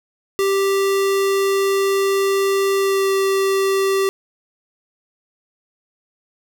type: tone with pitch glide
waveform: square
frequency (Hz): 392 to 388.8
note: G4 to G4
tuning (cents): 0 to -14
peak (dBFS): -16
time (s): 0.39-4.09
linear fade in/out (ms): 0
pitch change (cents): -14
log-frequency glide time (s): 2.76-3.12
effects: none